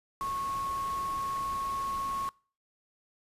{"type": "tone in noise", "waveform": "sine", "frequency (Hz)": 1097, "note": "C#6", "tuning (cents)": -18, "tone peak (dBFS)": -31, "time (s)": [0.21, 2.29], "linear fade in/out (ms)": 0, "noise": "pink", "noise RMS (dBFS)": -45, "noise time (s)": [0.21, 2.29], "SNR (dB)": 11, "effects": ["noise-tail reverb RT60 0.4 s tail -24 dB re dry", "resampled to 32000 Hz"]}